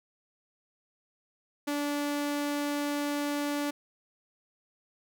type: tone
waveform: sawtooth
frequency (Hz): 290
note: D4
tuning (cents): -22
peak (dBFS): -25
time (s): 1.67-3.71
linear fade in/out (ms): 10
effects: none